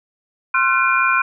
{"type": "tone cluster", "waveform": "sine", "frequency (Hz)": [1054, 1374, 1499, 2404], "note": ["C6", "F6", "F#6", "D7"], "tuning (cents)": [12, -29, 22, 40], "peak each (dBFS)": -19, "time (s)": [0.54, 1.22], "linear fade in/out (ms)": 5, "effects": []}